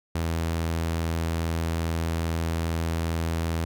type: tone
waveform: sawtooth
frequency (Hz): 82.41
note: E2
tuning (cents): 0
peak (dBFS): -21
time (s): 0.15-3.65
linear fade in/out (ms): 5
effects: none